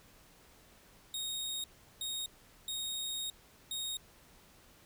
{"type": "tone bursts at uneven times", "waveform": "sawtooth", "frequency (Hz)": 3733, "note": "A#7", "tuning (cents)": 2, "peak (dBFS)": -33, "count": 4, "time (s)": [[1.14, 1.64], [2.01, 2.26], [2.68, 3.3], [3.71, 3.97]], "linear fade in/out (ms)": 2, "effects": ["pink hiss -61 dBFS RMS until 4.85 s"]}